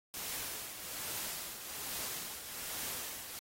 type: noise with tremolo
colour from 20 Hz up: white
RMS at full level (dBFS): -39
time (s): 0.14-3.39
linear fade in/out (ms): 0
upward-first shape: triangle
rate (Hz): 1.2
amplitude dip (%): 60
effects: AAC 48 kbps